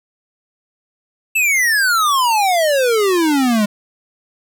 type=exponential sweep; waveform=square; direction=down; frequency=2684 to 202 Hz; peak=-13 dBFS; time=1.35-3.66 s; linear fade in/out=10 ms; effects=none